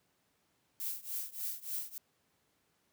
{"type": "noise with tremolo", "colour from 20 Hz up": "violet", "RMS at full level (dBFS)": -36, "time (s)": [0.8, 1.98], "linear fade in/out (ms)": 0, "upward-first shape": "triangle", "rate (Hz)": 3.4, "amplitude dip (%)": 95, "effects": ["pink hiss -75 dBFS RMS until 2.92 s", "high-pass 100 Hz 12 dB/octave"]}